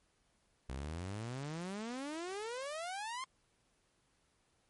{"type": "exponential sweep", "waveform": "sawtooth", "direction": "up", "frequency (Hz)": [61.74, 1073], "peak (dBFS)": -36, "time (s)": [0.69, 3.24], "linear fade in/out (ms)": 0, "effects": ["pink hiss -75 dBFS RMS until 4.69 s", "MP3 48 kbps"]}